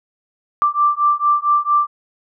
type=beating tone pair; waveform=sine; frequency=1174.7 / 1179.1 Hz; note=D6 / D6; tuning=0 / +7 cents; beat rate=4.4 Hz; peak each=-16 dBFS; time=0.62-1.87 s; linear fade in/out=0 ms; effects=none